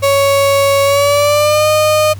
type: tone with pitch glide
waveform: 35% pulse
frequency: 556 to 613.4 Hz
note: C#5 to D#5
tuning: +5 to -25 cents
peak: -7 dBFS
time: 0.02-2.14 s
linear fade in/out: 20 ms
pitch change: +170 cents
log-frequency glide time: 0.84-1.68 s
effects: added 98 Hz sine -25 dBFS peak until 2.19 s + pink hiss -41 dBFS RMS until 2.19 s